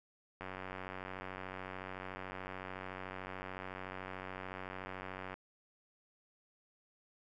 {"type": "click train", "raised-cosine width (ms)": 0.5, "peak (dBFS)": -28, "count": 463, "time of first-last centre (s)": [0.41, 5.341], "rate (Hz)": 93.7, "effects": []}